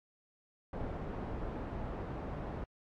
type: low-pass noise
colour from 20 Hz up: pink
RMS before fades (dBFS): -40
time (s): 0.73-2.64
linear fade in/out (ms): 2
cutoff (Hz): 890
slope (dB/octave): 12
effects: AAC 64 kbps